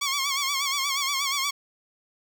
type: tone with vibrato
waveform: 10% pulse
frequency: 1108.7 Hz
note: C#6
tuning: in tune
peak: -16 dBFS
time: 0.01-1.51 s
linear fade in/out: 10 ms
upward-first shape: sine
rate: 8.4 Hz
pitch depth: 76 cents each way
effects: none